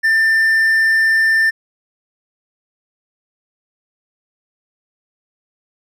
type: tone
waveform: triangle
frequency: 1788 Hz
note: A6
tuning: 27 cents sharp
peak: -9 dBFS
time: 0.03-1.51 s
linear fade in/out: 20 ms
effects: none